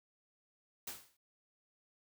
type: noise with exponential decay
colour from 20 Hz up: white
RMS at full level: -40 dBFS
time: 0.87-1.17 s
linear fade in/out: 5 ms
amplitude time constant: 64 ms
effects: none